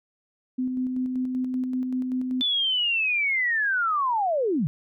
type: tone with tremolo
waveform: sine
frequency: 255 Hz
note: C4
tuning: 44 cents flat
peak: -23 dBFS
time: 0.58-2.42 s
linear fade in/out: 10 ms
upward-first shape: square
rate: 5.2 Hz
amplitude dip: 30%
type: linear sweep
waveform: sine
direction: down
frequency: 3520 to 130.81 Hz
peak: -21 dBFS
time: 2.41-4.67 s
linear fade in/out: 0 ms
effects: none